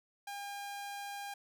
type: tone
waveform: sawtooth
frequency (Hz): 806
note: G5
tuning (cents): +48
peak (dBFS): -37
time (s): 0.27-1.34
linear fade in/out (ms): 5
effects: none